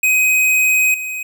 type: tone with level steps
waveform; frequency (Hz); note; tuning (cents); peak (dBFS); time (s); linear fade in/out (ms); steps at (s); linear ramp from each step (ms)
square; 2517; D#7; +19; -12 / -23; 0.03-1.23; 5; 0.94; 2
effects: none